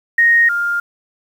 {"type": "tone pair in turn", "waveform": "sine", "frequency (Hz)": [1864.7, 1403.8], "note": ["A#6", "F6"], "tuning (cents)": [0, 9], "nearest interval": "perfect fourth", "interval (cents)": 491, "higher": "first", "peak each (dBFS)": [-8, -15], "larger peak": "first", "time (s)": [[0.18, 0.49], [0.49, 0.8]], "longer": "neither", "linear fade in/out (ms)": 5, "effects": ["7-bit"]}